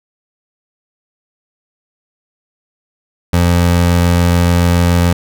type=tone; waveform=25% pulse; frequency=87 Hz; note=F2; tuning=6 cents flat; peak=-5 dBFS; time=3.33-5.13 s; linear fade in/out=5 ms; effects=none